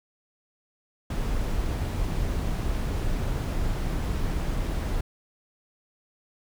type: noise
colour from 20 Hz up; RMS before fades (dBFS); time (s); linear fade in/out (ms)
brown; -27; 1.1-5.01; 5
effects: none